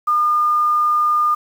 sine tone with quantisation, 1212 Hz, D#6, 46 cents flat, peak -13 dBFS, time 0.07-1.35 s, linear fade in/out 10 ms, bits 7, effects none

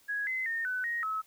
sine tone with pitch steps, 1663 / 2048 / 1832 / 1503 / 1876 / 1292 Hz, G#6 / C7 / A#6 / F#6 / A#6 / E6, +2 / -38 / -31 / +27 / +11 / -35 cents, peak -30 dBFS, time 0.08-1.22 s, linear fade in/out 20 ms, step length 190 ms, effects white hiss -63 dBFS RMS until 1.26 s

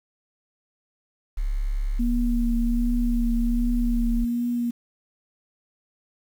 sine tone, 35.04 Hz, C#1, 19 cents sharp, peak -22 dBFS, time 1.37-4.25 s, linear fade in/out 10 ms
sine tone with vibrato, 237.4 Hz, A#3, 32 cents sharp, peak -22 dBFS, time 1.99-4.71 s, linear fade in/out 10 ms, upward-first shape triangle, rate 1.3 Hz, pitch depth 29 cents each way
effects 8-bit

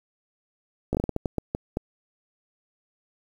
slowing click train, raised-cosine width 2 ms, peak -12 dBFS, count 11, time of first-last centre 0.93-1.771 s, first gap 17 ms, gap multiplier 1.33, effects 8-bit

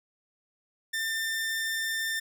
sawtooth tone, 1794 Hz, A6, 33 cents sharp, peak -25 dBFS, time 0.93-2.2 s, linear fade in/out 10 ms, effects none

